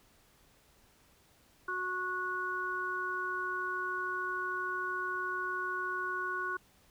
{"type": "harmonic tone", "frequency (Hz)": 366.7, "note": "F#4", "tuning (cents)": -15, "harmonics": [1, 3, 4], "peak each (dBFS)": [-42, -37, -35], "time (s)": [1.68, 6.57], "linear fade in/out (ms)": 5, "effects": ["pink hiss -65 dBFS RMS until 6.9 s"]}